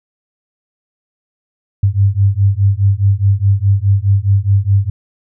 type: beating tone pair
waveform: sine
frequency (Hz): 96.9 / 101.7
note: G2 / G#2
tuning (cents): -20 / -36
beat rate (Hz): 4.8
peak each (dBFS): -12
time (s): 1.83-4.9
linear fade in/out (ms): 5
effects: none